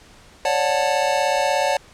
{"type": "chord", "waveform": "square", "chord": "D major seventh", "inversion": "third", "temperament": "just", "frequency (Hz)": [550.6, 587.3, 734.2, 881], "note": ["C#5", "D5", "F#5", "A5"], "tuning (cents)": [-12, 0, -14, 2], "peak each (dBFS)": -24, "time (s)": [0.45, 1.77], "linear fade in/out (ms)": 2, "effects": ["pink hiss -48 dBFS RMS until 1.93 s", "low-pass 8000 Hz 12 dB/octave"]}